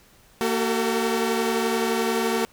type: tone cluster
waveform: sawtooth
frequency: 230.7 / 378.4 / 449.8 Hz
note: A#3 / F#4 / A4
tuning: -18 / +39 / +38 cents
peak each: -22 dBFS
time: 0.41-2.45 s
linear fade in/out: 0 ms
effects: pink hiss -55 dBFS RMS until 2.52 s